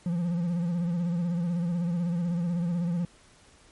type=tone with vibrato; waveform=triangle; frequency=172.5 Hz; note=F3; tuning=21 cents flat; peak=-23 dBFS; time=0.06-3.05 s; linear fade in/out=2 ms; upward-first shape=sine; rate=16 Hz; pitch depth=67 cents each way; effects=pink hiss -57 dBFS RMS until 3.71 s + MP3 48 kbps